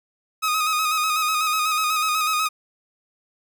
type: tone with vibrato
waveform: sawtooth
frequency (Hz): 1255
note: D#6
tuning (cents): +15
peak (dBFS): -16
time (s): 0.42-2.49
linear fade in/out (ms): 20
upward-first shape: square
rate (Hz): 8.1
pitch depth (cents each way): 33
effects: none